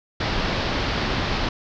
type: low-pass noise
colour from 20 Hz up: pink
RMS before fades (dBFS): -24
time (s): 0.2-1.49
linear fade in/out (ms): 5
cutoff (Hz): 5100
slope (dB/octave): 48
effects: none